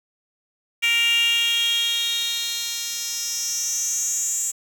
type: tone with high-pass filter sweep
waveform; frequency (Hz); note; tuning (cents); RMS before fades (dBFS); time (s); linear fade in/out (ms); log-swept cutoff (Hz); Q
10% pulse; 466.2; A#4; 0; -23; 0.82-4.52; 20; 2500 to 7500; 6.5
effects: 7-bit